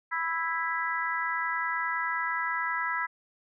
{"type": "harmonic tone", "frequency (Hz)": 329.6, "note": "E4", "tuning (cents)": 0, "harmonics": [3, 4, 5, 6], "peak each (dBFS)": [-33, -33, -33, -33], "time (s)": [0.11, 3.07], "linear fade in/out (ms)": 20, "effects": []}